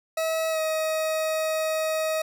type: tone with pitch glide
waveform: 40% pulse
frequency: 644 to 631.8 Hz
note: E5 to D#5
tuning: -41 to +26 cents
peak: -23 dBFS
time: 0.17-2.22 s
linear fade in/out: 5 ms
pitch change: -33 cents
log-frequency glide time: 0.5-0.59 s
effects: none